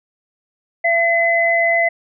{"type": "tone pair together", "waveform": "sine", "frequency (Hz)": [676.1, 2028], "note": ["E5", "B6"], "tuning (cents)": [44, 45], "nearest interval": "octave + perfect fifth", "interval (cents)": 1901, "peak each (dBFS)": [-16, -15], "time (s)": [0.84, 1.89], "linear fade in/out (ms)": 10, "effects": []}